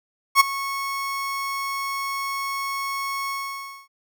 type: tone with ADSR envelope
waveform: 30% pulse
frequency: 1100 Hz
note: C#6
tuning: 14 cents flat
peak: -6 dBFS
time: 0.35-3.88 s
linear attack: 53 ms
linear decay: 15 ms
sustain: -17 dB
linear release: 590 ms
effects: none